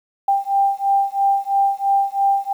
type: beating tone pair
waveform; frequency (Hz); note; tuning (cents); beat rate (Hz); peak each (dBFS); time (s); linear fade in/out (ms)
sine; 790 / 793; G5 / G5; +13 / +20; 3; -18 / -18; 0.28-2.53; 5
effects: 8-bit